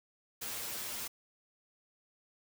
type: noise with comb filter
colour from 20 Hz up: white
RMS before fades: -40 dBFS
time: 0.41-1.08 s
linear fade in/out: 10 ms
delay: 8.6 ms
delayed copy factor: +1
effects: none